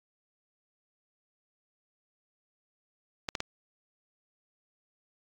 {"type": "clicks", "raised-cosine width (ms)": 0.2, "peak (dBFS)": -14, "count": 3, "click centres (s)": [3.288, 3.352, 3.404], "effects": ["AAC 64 kbps"]}